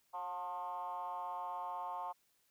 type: tone with frequency modulation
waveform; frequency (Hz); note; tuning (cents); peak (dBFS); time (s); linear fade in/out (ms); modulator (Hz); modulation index
sine; 892; A5; +23; -38; 0.13-2.13; 20; 175; 1.2
effects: tanh soft clip ceiling -34 dBFS + white hiss -75 dBFS RMS until 2.5 s